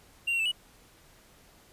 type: tone with pitch steps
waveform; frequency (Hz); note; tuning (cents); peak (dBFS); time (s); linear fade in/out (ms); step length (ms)
triangle; 2770 / 2737 / 2642 / 2936; F7 / F7 / E7 / F#7; -15 / -36 / +3 / -14; -24; 0.27-0.518; 10; 62
effects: pink hiss -58 dBFS RMS until 1.72 s + resampled to 32000 Hz